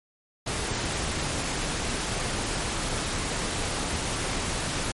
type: noise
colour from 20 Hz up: pink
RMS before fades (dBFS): -29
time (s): 0.46-4.92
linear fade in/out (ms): 10
effects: MP3 48 kbps